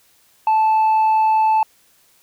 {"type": "tone with tanh clipping", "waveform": "sine", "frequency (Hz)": 875, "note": "A5", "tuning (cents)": -10, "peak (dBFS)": -13, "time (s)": [0.47, 1.63], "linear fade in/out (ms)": 2, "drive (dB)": 2, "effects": ["white hiss -56 dBFS RMS until 2.22 s"]}